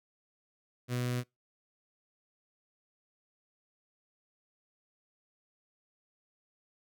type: tone with notch filter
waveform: sawtooth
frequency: 123.47 Hz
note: B2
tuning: in tune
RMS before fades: -33 dBFS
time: 0.88-1.24 s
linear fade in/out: 50 ms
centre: 860 Hz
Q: 1.9
effects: noise-tail reverb RT60 0.2 s tail -24 dB re dry